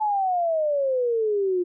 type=exponential sweep; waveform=sine; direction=down; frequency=871 to 350 Hz; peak=-20 dBFS; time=0-1.64 s; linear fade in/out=20 ms; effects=none